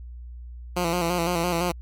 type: tone with vibrato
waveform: 10% pulse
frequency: 172.9 Hz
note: F3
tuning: 17 cents flat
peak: -14 dBFS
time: 0.76-1.72 s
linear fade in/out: 10 ms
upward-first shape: square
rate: 5.9 Hz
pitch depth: 51 cents each way
effects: added 60 Hz sine -36 dBFS peak until 1.81 s + MP3 96 kbps